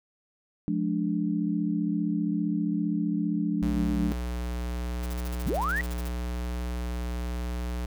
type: chord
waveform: sine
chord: D diminished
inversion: first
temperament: just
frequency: 176.2 / 211.4 / 293.7 Hz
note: F3 / Ab3 / D4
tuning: +16 / +31 / 0 cents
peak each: -29 dBFS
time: 0.68-4.12 s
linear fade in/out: 0 ms
type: tone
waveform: square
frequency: 60.4 Hz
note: B1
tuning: 38 cents flat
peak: -30 dBFS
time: 3.62-7.86 s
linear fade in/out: 5 ms
type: noise bursts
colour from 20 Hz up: white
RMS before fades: -44 dBFS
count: 15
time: 5.03-6.082 s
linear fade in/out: 2 ms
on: 30 ms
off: 43 ms
type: linear sweep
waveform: sine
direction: up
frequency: 106.4 to 1975.5 Hz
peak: -26 dBFS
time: 5.46-5.81 s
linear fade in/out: 0 ms
effects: none